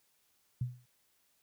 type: tone with exponential decay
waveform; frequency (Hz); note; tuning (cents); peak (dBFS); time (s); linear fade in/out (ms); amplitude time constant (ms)
sine; 123.8; B2; +5; -28; 0.61-0.86; 5; 53
effects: white hiss -73 dBFS RMS until 1.42 s